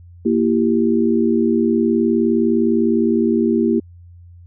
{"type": "chord", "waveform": "sine", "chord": "E diminished", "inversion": "second", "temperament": "equal with one note detuned", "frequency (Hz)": [233.1, 332.5, 392], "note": ["Bb3", "E4", "G4"], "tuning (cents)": [0, 15, 0], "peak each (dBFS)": [-16, -18, -19], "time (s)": [0.25, 3.8], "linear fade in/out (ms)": 10, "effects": ["added 87 Hz sine -39 dBFS peak until 4.46 s"]}